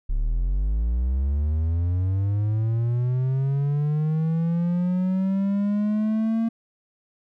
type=linear sweep; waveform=triangle; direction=up; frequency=33.17 to 228.8 Hz; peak=-18 dBFS; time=0.09-6.49 s; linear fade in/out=10 ms; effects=none